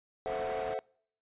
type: chord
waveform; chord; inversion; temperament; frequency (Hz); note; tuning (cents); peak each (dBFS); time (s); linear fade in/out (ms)
triangle; F# half-diminished seventh; first; equal; 440 / 523.3 / 659.3 / 740; A4 / C5 / E5 / F#5; 0 / 0 / 0 / 0; -36; 0.26-0.79; 0
type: low-pass noise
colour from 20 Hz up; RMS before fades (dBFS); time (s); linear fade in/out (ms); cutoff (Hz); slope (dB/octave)
white; -44; 0.27-0.74; 2; 1400; 12
effects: noise-tail reverb RT60 0.6 s tail -26 dB re dry + resampled to 8000 Hz